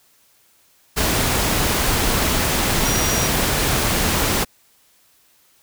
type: tone in noise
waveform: sine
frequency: 5750 Hz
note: F8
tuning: 50 cents sharp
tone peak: -24 dBFS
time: 2.84-3.28 s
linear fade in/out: 20 ms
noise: pink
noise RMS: -19 dBFS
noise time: 0.96-4.45 s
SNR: -8 dB
effects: white hiss -57 dBFS RMS until 5.62 s